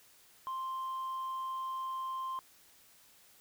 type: tone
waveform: sine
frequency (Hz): 1050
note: C6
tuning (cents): +6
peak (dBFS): -33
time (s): 0.47-2.39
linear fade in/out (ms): 0
effects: tanh soft clip ceiling -34 dBFS + white hiss -62 dBFS RMS until 3.4 s